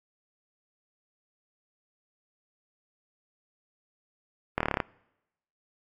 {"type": "slowing click train", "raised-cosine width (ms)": 0.5, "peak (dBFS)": -10, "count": 9, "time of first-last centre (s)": [4.58, 4.802], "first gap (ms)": 25, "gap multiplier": 1.03, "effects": ["noise-tail reverb RT60 0.9 s tail -25 dB re dry", "AAC 64 kbps"]}